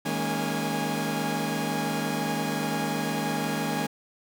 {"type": "tone cluster", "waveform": "sawtooth", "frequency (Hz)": [157.9, 206.5, 232.3, 278.5, 824], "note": ["D#3", "G#3", "A#3", "C#4", "G#5"], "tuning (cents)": [26, -10, -6, 8, -14], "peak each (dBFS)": -29, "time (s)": [0.05, 3.87], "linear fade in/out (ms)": 10, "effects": []}